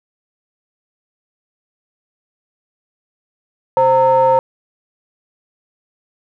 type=ring-modulated tone; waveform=triangle; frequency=196.6 Hz; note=G3; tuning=5 cents sharp; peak=-4 dBFS; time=3.77-4.39 s; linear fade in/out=0 ms; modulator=721 Hz; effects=none